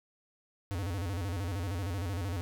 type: tone with vibrato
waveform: square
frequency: 92.5 Hz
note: F#2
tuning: in tune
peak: -33 dBFS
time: 0.71-2.41 s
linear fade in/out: 0 ms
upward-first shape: square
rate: 13 Hz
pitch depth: 140 cents each way
effects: none